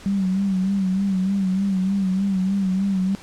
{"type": "tone with vibrato", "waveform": "sine", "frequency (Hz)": 192, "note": "G3", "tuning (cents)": -36, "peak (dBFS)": -18, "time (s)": [0.06, 3.15], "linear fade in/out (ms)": 0, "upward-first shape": "sine", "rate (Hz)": 3.3, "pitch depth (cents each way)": 62, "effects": ["pink hiss -43 dBFS RMS until 3.22 s", "low-pass 8000 Hz 12 dB/octave"]}